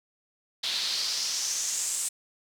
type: noise with band-pass filter sweep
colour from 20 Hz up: pink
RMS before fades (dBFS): -30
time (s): 0.63-2.09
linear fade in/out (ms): 10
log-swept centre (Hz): 3800 to 8300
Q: 3.7
effects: none